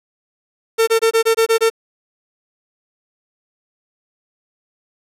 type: tone bursts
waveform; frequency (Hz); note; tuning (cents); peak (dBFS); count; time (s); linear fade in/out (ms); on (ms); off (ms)
45% pulse; 451.8; A4; +46; -11; 8; 0.78-1.701; 20; 95; 23
effects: resampled to 32000 Hz + 7-bit